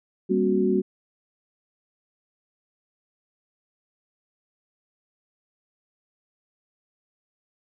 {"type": "tone cluster", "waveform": "sine", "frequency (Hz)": [197.7, 236, 270.3, 368.8], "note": ["G3", "A#3", "C#4", "F#4"], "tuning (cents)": [15, 22, -44, -6], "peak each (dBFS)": [-24, -27, -28, -22], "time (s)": [0.29, 0.82], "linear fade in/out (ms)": 20, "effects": []}